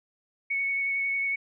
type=tone with vibrato; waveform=sine; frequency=2217 Hz; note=C#7; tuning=in tune; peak=-25 dBFS; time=0.5-1.36 s; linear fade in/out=10 ms; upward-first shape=sine; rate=11 Hz; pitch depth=12 cents each way; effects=none